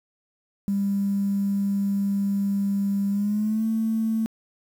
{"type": "tone with pitch glide", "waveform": "triangle", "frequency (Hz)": [199.3, 222.4], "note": ["G3", "A3"], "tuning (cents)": [29, 19], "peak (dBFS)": -17, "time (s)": [0.68, 4.26], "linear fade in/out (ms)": 0, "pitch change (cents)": 190, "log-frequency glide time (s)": [3.1, 3.66], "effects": ["tanh soft clip ceiling -19 dBFS", "8-bit"]}